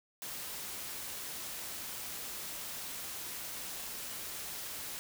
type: noise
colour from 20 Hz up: white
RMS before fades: -42 dBFS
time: 0.22-4.99 s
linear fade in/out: 0 ms
effects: none